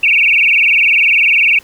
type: tone with vibrato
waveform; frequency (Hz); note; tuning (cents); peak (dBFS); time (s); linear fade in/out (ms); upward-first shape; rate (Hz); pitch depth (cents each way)
sine; 2489; D#7; 0; -7; 0.03-1.59; 5; sine; 20; 190
effects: pink hiss -43 dBFS RMS until 1.63 s